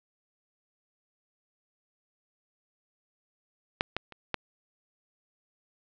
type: clicks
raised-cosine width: 0.3 ms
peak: -8 / -13 / -29 / -11 dBFS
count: 4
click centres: 3.809 / 3.966 / 4.123 / 4.343 s
effects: low-pass 5000 Hz 12 dB/octave